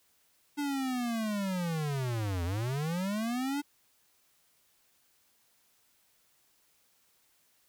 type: linear two-way sweep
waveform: square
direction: down then up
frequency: 293.7 to 83 to 293.7 Hz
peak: -31 dBFS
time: 0.57-3.62 s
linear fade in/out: 20 ms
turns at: 2.44 s
effects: white hiss -69 dBFS RMS until 7.68 s